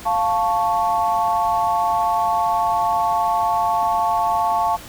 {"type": "chord", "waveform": "sine", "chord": "F augmented", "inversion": "none", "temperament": "equal", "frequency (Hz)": [698.5, 880, 1108.7], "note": ["F5", "A5", "C#6"], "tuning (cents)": [0, 0, 0], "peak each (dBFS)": [-21, -19, -23], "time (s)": [0.05, 4.77], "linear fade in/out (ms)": 20, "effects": ["pink hiss -38 dBFS RMS until 4.88 s"]}